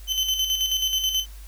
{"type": "tone with tremolo", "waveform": "35% pulse", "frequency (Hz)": 3055, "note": "G7", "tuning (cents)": -45, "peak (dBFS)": -18, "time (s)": [0.07, 1.26], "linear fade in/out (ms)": 50, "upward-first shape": "square", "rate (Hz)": 9.3, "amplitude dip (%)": 50, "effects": ["added 50 Hz sine -38 dBFS peak until 1.47 s", "white hiss -51 dBFS RMS until 1.47 s"]}